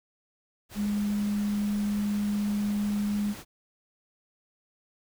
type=tone in noise; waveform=sine; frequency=206.1 Hz; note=G#3; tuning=13 cents flat; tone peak=-25 dBFS; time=0.75-3.35 s; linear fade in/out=50 ms; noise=pink; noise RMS=-43 dBFS; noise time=0.69-3.45 s; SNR=+15 dB; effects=none